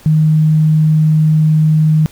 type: tone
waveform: sine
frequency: 155.56 Hz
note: D#3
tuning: in tune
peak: -7 dBFS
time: 0.06-2.06 s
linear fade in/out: 0 ms
effects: pink hiss -42 dBFS RMS until 2.11 s